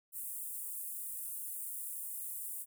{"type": "high-pass noise", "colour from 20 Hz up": "pink", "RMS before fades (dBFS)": -42, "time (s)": [0.12, 2.66], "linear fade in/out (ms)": 50, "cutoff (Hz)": 8700, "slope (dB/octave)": 48, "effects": []}